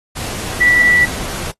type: tone in noise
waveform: sine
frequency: 1958 Hz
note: B6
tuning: 15 cents flat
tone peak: -8 dBFS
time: 0.6-1.06 s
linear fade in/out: 20 ms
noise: pink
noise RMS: -25 dBFS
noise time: 0.15-1.52 s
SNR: +14 dB
effects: noise-tail reverb RT60 0.1 s tail -22 dB re dry + AAC 32 kbps